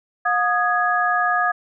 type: tone cluster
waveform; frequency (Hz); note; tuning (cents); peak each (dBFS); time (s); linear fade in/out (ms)
sine; 718 / 1238 / 1668; F5 / D#6 / G#6; +48 / -9 / +7; -21; 0.25-1.52; 10
effects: none